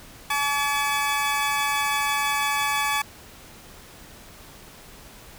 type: tone pair together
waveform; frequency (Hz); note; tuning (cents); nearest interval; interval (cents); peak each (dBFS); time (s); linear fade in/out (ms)
20% pulse; 855 / 1142; A5 / D6; -50 / -49; perfect fourth; 501; -20; 0.3-3.02; 5
effects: pink hiss -46 dBFS RMS until 5.38 s